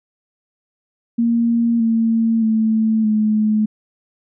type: tone with pitch steps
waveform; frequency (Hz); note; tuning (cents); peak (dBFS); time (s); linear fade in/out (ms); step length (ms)
sine; 233.1 / 226.7 / 220.5 / 214.5; A#3 / A#3 / A3 / A3; 0 / -48 / +4 / -44; -13; 1.18-3.66; 10; 620
effects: none